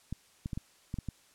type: clicks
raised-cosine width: 5 ms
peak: -23 dBFS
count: 7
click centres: 0.126 / 0.459 / 0.532 / 0.575 / 0.941 / 0.987 / 1.087 s
effects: white hiss -63 dBFS RMS until 1.34 s + low-pass 10000 Hz 12 dB/octave